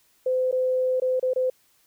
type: tone with dropouts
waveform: sine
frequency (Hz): 512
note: C5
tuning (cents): -38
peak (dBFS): -20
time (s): 0.26-1.5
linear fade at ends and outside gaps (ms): 5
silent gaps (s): 0.514-0.525 / 1-1.019 / 1.197-1.227 / 1.335-1.36
effects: white hiss -63 dBFS RMS until 1.86 s